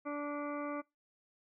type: harmonic tone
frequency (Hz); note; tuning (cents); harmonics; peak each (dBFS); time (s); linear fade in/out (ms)
291.2; D4; -15; 1 / 2 / 3 / 4 / 5 / 7 / 8; -39 / -41 / -50 / -43 / -51 / -52 / -55; 0.05-0.82; 20
effects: noise-tail reverb RT60 0.2 s tail -23 dB re dry